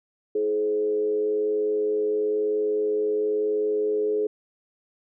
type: tone with frequency modulation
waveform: sine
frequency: 423.6 Hz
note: G#4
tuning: 34 cents sharp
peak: -21 dBFS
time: 0.35-4.27 s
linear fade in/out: 5 ms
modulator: 101 Hz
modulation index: 0.44
effects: none